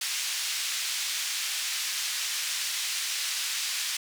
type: band-pass noise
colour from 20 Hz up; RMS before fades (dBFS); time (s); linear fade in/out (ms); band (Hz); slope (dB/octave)
white; -31; 0.01-3.97; 5; 2100 to 6400; 12
effects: none